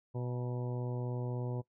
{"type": "harmonic tone with a mistuned harmonic", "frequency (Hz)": 123.47, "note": "B2", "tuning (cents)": 0, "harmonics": [1, 2, 3, 4, 5, 6, 7, 8], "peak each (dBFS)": [-35, -45, -43, -45, -50, -55, -53, -54], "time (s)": [0.14, 1.62], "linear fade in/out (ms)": 20, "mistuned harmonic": 8, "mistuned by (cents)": -34, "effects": ["noise-tail reverb RT60 0.1 s tail -19 dB re dry"]}